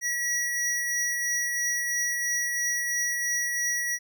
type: tone pair together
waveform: square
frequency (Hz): 1928 / 5781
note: B6 / F#8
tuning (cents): -42 / -41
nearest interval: octave + perfect fifth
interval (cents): 1901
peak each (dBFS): -28 / -30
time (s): 0.01-3.99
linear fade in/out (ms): 50
effects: none